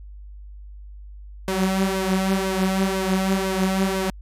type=tone with flanger; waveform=sawtooth; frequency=190.5 Hz; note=G3; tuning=49 cents flat; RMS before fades=-22 dBFS; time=1.48-4.1 s; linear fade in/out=0 ms; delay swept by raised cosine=1.9 to 6.8 ms; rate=2 Hz; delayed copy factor=+0.65; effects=added 50 Hz sine -37 dBFS peak until 4.21 s + resampled to 32000 Hz